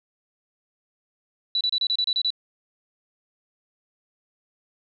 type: tone bursts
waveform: sine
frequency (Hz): 3951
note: B7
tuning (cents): 0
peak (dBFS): -20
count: 9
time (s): 1.55-2.304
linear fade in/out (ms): 2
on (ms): 58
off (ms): 29
effects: none